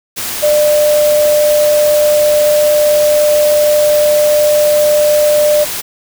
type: tone in noise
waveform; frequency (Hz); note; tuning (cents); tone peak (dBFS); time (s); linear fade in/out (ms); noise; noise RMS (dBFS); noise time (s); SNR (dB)
sine; 597; D5; +28; -7; 0.42-5.65; 20; white; -20; 0.16-5.82; +10
effects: none